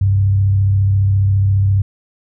sine tone with frequency modulation, 98 Hz, G2, in tune, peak -10 dBFS, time 0.01-1.82 s, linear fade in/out 5 ms, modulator 34.6 Hz, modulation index 0.29, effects none

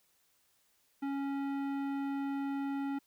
sine tone with tanh clipping, 277.2 Hz, C#4, in tune, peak -35 dBFS, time 1.02-2.99 s, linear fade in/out 10 ms, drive 15 dB, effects white hiss -72 dBFS RMS until 3.06 s

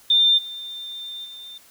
sine tone with level steps, 3596 Hz, A7, 37 cents sharp, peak -13 / -31 / -36 dBFS, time 0.1-1.58 s, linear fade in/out 5 ms, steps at 0.37 / 1.24 s, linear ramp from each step 20 ms, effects white hiss -52 dBFS RMS until 1.7 s

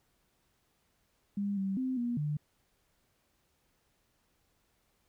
sine tone with pitch steps, 201.5 / 193.6 / 258.8 / 239.7 / 148.8 Hz, G3 / G3 / C4 / A#3 / D3, +48 / -21 / -19 / +48 / +23 cents, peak -30 dBFS, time 1.37-2.37 s, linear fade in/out 5 ms, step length 200 ms, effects pink hiss -74 dBFS RMS until 5.08 s

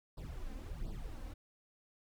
brown noise with flanger, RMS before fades -43 dBFS, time 0.17-1.34 s, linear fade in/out 10 ms, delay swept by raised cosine 0.22 to 3.92 ms, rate 1.4 Hz, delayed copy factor +0.95, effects none

